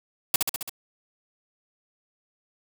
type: noise with echo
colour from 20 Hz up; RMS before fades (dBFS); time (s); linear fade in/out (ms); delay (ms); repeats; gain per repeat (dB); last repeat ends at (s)
white; -20; 0.34-0.36; 2; 67; 5; -3; 0.695
effects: none